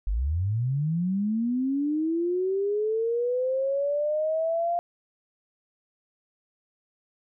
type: linear sweep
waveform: sine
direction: up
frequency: 44.1 to 698.5 Hz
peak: -23 dBFS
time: 0.07-4.79 s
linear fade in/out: 0 ms
effects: none